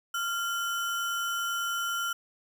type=tone with sample-and-hold; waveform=sine; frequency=1386 Hz; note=F6; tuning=14 cents flat; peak=-28 dBFS; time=0.14-2.13 s; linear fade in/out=5 ms; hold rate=4410 Hz; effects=none